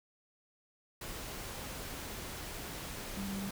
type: tone in noise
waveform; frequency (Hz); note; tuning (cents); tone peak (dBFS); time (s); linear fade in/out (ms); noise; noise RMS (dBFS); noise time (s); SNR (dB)
sine; 196; G3; 0; -37; 3.17-3.5; 5; pink; -43; 1.01-3.51; +3
effects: none